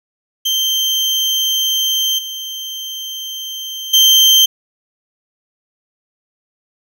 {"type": "tone with level steps", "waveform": "35% pulse", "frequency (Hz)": 3136, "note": "G7", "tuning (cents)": 0, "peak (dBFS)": [-12, -22, -5], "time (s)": [0.45, 4.46], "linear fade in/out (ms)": 10, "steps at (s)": [2.18, 3.93], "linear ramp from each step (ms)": 10, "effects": []}